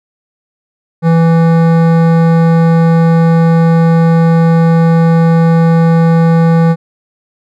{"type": "tone with hard clipping", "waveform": "sine", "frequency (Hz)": 165.4, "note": "E3", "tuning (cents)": 6, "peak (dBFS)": -7, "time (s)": [1.02, 6.76], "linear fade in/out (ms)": 50, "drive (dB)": 15, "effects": []}